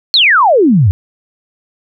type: exponential sweep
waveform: sine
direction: down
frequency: 4397 to 84.5 Hz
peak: -5 dBFS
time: 0.14-0.91 s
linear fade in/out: 0 ms
effects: none